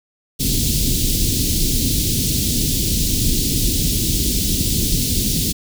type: band-stop noise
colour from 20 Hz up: pink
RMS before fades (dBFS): -18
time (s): 0.39-5.53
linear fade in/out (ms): 20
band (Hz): 320 to 3600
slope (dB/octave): 24
effects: none